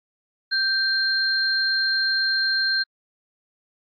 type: tone pair together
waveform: sine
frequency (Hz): 1568 / 4186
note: G6 / C8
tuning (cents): 0 / 0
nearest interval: octave + perfect fourth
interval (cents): 1700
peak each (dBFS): -22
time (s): 0.51-2.84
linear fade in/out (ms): 20
effects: AAC 64 kbps